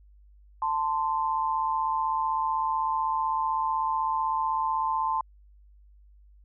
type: tone pair together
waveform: sine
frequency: 885.1 / 1041 Hz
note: A5 / C6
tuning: +10 / -9 cents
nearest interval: minor third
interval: 281 cents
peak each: -27 / -27 dBFS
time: 0.62-5.21 s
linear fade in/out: 2 ms
effects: added 50 Hz sine -52 dBFS peak until 6.44 s